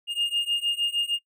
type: beating tone pair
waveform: triangle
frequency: 2828 / 2834.5 Hz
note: F7 / F7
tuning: +21 / +25 cents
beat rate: 6.5 Hz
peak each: -26 / -25 dBFS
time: 0.07-1.19 s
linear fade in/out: 50 ms
effects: noise-tail reverb RT60 0.1 s tail -20 dB re dry